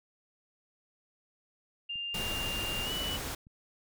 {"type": "tone with pitch glide", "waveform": "sine", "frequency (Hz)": [2800, 2960], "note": ["F7", "F#7"], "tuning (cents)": [4, 0], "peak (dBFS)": -34, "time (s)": [1.89, 3.17], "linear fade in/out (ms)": 10, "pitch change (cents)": 96, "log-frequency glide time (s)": [2.84, 2.91]}
{"type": "clicks", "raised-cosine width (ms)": 5, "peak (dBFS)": [-43, -34, -44], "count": 3, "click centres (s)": [1.957, 2.793, 3.469]}
{"type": "noise", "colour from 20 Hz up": "pink", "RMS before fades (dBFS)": -37, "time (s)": [2.14, 3.35], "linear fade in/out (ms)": 5}
{"effects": []}